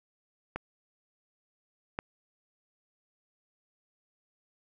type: clicks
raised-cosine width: 0.5 ms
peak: -19 / -17 dBFS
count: 2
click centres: 0.56 / 1.989 s
effects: none